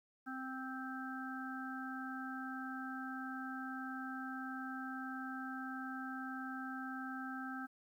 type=harmonic tone; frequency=261.6 Hz; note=C4; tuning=in tune; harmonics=1 / 3 / 5 / 6; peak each=-44 / -50 / -48 / -47 dBFS; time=0.26-7.67 s; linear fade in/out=20 ms; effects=12-bit